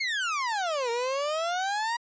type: exponential two-way sweep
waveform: 30% pulse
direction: down then up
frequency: 2217 to 460 to 962 Hz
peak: -24 dBFS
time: 0-1.97 s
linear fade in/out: 10 ms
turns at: 0.9 s
effects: resampled to 16000 Hz